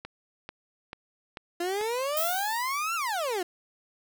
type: click train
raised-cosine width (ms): 0.3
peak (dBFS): -22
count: 5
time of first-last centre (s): 0.05-1.812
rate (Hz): 2.27
type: exponential two-way sweep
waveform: 30% pulse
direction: up then down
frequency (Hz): 339.9 to 1396.9 to 339.9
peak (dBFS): -25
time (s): 1.6-3.43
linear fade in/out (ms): 5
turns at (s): 2.95
type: noise with exponential decay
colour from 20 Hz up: violet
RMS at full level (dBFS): -28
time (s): 2.17-3.28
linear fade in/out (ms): 0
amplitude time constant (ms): 240
effects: none